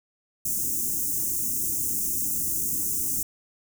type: band-stop noise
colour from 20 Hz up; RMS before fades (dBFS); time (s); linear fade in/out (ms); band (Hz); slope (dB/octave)
white; -27; 0.45-3.23; 5; 360 to 6200; 48
effects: none